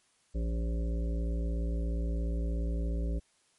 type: harmonic tone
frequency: 57 Hz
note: A#1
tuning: 38 cents flat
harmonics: 1 / 3 / 5 / 7 / 9 / 10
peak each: -29 / -39 / -43 / -46 / -48 / -49 dBFS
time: 0.34-3.2 s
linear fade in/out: 20 ms
effects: white hiss -69 dBFS RMS until 3.58 s + MP3 48 kbps